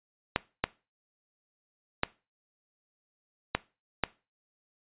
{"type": "clicks", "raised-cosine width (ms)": 0.3, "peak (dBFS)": -8, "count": 5, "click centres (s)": [0.361, 0.64, 2.034, 3.55, 4.037], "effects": ["noise-tail reverb RT60 0.3 s tail -20 dB re dry", "resampled to 8000 Hz"]}